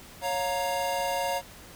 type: chord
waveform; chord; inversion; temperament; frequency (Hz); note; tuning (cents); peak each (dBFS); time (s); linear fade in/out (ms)
square; Bb minor; first; equal with one note detuned; 554.4 / 707.4 / 932.3; Db5 / F5 / Bb5; 0 / +22 / 0; -32; 0.21-1.42; 50
effects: pink hiss -48 dBFS RMS until 1.75 s